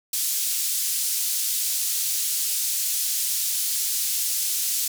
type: band-pass noise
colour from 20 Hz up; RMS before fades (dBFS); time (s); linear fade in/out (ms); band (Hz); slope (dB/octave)
white; -25; 0.13-4.88; 5; 4700 to 14000; 12
effects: none